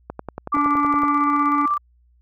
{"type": "click train", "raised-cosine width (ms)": 1, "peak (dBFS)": -15, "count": 11, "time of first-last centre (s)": [0.1, 1.035], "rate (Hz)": 10.7}
{"type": "tone with tremolo", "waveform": "sine", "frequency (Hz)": 1174.7, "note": "D6", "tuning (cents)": 0, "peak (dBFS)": -16, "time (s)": [0.52, 1.78], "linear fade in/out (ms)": 10, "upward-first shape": "square", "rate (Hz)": 16, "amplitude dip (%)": 35}
{"type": "harmonic tone", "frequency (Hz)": 288.8, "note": "D4", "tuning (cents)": -29, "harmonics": [1, 3, 5, 7, 8], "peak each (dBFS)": [-21, -28, -37, -35, -39], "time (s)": [0.54, 1.66], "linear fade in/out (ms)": 5}
{"effects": ["added 60 Hz sine -54 dBFS peak until 2.21 s"]}